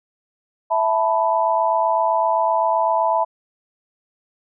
sine chord, E suspended fourth, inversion none, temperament equal, 659.3 / 880 / 987.8 Hz, E5 / A5 / B5, 0 / 0 / 0 cents, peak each -20 dBFS, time 0.7-3.25 s, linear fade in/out 20 ms, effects none

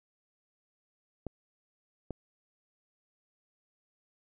clicks, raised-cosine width 2 ms, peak -23 dBFS, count 2, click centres 1.267 / 2.107 s, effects none

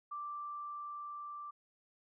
sine tone with level ramp, 1174.7 Hz, D6, in tune, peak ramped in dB -39 to -43 dBFS, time 0.11-1.51 s, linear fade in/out 10 ms, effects none

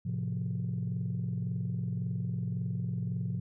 sine chord, F major, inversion first, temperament just, 109.13 / 130.96 / 174.61 Hz, A2 / C3 / F3, -14 / +2 / 0 cents, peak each -34 dBFS, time 0.05-3.4 s, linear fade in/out 10 ms, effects tanh soft clip ceiling -25 dBFS

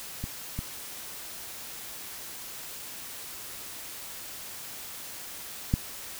clicks, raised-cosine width 5 ms, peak -20 / -19 / -10 dBFS, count 3, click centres 0.24 / 0.59 / 5.739 s, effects white hiss -41 dBFS RMS until 6.19 s

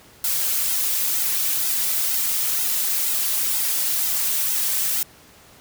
blue noise with flanger, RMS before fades -22 dBFS, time 0.24-5.03 s, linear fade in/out 2 ms, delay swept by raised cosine 1.7 to 4.3 ms, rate 2.1 Hz, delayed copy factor -1, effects pink hiss -49 dBFS RMS until 5.6 s + high-pass 60 Hz 12 dB/octave

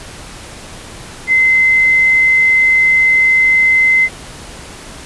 sine tone, 2061 Hz, C7, 27 cents flat, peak -7 dBFS, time 1.27-4.09 s, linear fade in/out 50 ms, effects pink hiss -32 dBFS RMS until 5.05 s + resampled to 24000 Hz

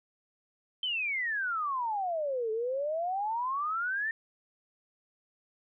sine exponential two-way sweep, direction down then up, 3136 to 430.2 to 1830 Hz, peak -29 dBFS, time 0.83-4.11 s, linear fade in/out 2 ms, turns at 2.51 s, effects none

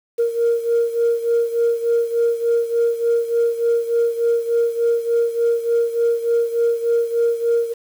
sine beating tone pair, 466.2 / 469.6 Hz, A#4 / A#4, 0 / +13 cents, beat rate 3.4 Hz, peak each -16 / -20 dBFS, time 0.18-7.74 s, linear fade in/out 20 ms, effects tanh soft clip ceiling -10 dBFS + 7-bit

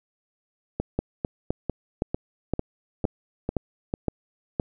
two click trains, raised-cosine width 2 ms, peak -12 / -10 dBFS, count 8 / 8, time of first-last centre 0.8-3.939 / 0.99-4.598 s, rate 2.23 / 1.94 Hz, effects none

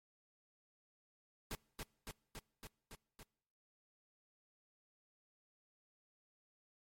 pink noise with echo, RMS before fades -43 dBFS, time 1.51-1.55 s, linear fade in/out 0 ms, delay 280 ms, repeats 6, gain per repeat -2 dB, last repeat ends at 3.23 s, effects noise-tail reverb RT60 0.9 s tail -26 dB re dry + MP3 64 kbps

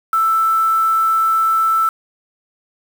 sine tone with quantisation, 1324 Hz, E6, 7 cents sharp, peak -12 dBFS, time 0.13-1.89 s, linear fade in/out 2 ms, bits 5, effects none

